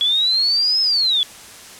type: linear two-way sweep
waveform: sine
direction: up then down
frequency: 3352 to 5210 to 3352 Hz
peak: -14 dBFS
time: 0.01-1.23 s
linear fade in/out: 0 ms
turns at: 0.81 s
effects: white hiss -39 dBFS RMS until 1.79 s + low-pass 10000 Hz 12 dB/octave